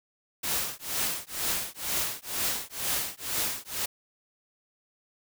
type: noise with tremolo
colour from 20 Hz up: white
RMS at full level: -27 dBFS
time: 0.43-3.86 s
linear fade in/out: 10 ms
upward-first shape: triangle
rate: 2.1 Hz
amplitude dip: 100%
effects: none